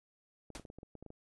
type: clicks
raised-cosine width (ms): 2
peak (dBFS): -36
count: 11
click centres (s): 0.503 / 0.558 / 0.597 / 0.652 / 0.701 / 0.786 / 0.831 / 0.953 / 1.026 / 1.063 / 1.104
type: noise with exponential decay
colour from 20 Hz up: pink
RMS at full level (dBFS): -40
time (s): 0.55-0.66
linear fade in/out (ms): 1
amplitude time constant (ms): 22
effects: resampled to 24000 Hz